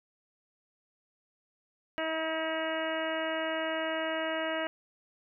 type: harmonic tone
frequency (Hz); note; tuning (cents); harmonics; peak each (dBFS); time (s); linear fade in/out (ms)
320; D#4; +49; 1 / 2 / 3 / 4 / 5 / 6 / 7 / 8 / 9; -38 / -33 / -41 / -41 / -39 / -40 / -44 / -49 / -41; 1.98-4.67; 0
effects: none

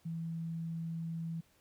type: tone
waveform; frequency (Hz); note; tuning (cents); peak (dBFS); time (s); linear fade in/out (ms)
sine; 164.81; E3; 0; -36; 0.05-1.41; 10
effects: pink hiss -69 dBFS RMS until 1.6 s

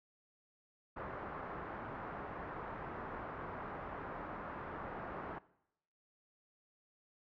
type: low-pass noise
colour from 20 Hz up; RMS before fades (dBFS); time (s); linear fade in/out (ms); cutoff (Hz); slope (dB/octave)
white; -45; 0.96-5.39; 10; 1400; 24
effects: noise-tail reverb RT60 0.8 s tail -20 dB re dry

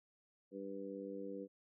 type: harmonic tone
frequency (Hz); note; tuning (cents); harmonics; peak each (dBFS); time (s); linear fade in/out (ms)
98; G2; 0; 2 / 3 / 4 / 5; -50 / -48 / -50 / -47; 0.51-1.48; 50
effects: none

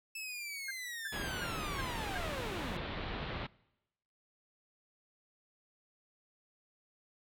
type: linear sweep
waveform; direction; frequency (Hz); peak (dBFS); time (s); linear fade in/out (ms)
sawtooth; down; 2637 to 155.56; -37; 0.15-2.77; 5
type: tone bursts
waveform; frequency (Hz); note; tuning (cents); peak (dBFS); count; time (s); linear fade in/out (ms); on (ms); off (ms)
sine; 1607; G6; +43; -37; 5; 0.68-2.18; 5; 28; 340
type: low-pass noise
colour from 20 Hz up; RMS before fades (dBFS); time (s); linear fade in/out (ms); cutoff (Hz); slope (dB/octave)
pink; -40; 1.12-3.47; 10; 4000; 48
effects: noise-tail reverb RT60 0.9 s tail -23 dB re dry

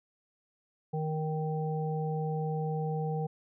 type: harmonic tone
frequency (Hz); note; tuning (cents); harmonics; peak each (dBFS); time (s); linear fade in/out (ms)
156; D#3; +5; 1 / 3 / 5; -31 / -36 / -38; 0.93-3.27; 10
effects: none

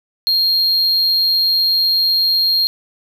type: tone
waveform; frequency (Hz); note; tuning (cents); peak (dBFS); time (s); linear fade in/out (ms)
triangle; 4228; C8; +17; -11; 0.27-2.67; 0
effects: none

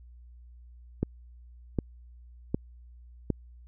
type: click train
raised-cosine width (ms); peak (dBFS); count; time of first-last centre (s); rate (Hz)
3; -13; 4; 1.03-3.303; 1.32
effects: added 60 Hz sine -48 dBFS peak until 3.67 s

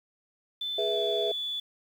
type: tone with pitch glide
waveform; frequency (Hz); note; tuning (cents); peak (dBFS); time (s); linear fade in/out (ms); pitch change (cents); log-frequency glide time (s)
sine; 3520 to 3456; A7 to A7; 0 to -32; -30; 0.61-1.6; 5; -32; 0.87-0.98
type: chord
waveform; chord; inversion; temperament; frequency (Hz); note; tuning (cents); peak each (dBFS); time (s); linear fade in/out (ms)
sine; E major; first; equal with one note detuned; 415.3 / 487.1 / 659.3; G#4 / B4 / E5; 0 / -24 / 0; -29 / -33 / -29; 0.78-1.32; 5
effects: tanh soft clip ceiling -17 dBFS + 9-bit

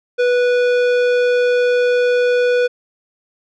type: tone with tanh clipping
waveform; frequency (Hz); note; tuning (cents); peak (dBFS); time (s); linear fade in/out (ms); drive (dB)
sine; 491.3; B4; -9; -14; 0.18-2.68; 20; 15
effects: none

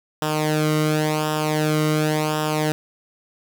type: tone with flanger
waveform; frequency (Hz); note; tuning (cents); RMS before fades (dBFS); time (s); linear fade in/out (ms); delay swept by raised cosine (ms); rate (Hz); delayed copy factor
sawtooth; 153.6; D#3; -22; -21; 0.22-2.72; 0; 0.46 to 1.19; 0.92; -0.75
effects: none

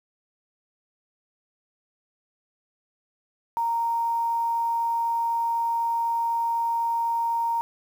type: tone with quantisation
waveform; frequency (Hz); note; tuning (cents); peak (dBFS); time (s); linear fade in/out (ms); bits
sine; 928; A#5; -8; -22; 3.57-7.61; 0; 8
effects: none

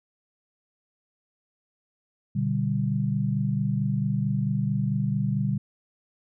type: chord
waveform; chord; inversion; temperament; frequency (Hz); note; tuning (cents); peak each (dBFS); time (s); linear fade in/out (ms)
sine; G major; first; just; 122.5 / 147 / 196; B2 / D3 / G3; -14 / +2 / 0; -27; 2.35-5.58; 10
effects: none

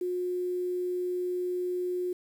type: tone with quantisation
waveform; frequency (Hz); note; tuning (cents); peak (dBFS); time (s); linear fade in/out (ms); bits
sine; 360; F#4; -47; -28; 0.01-2.13; 5; 9
effects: none

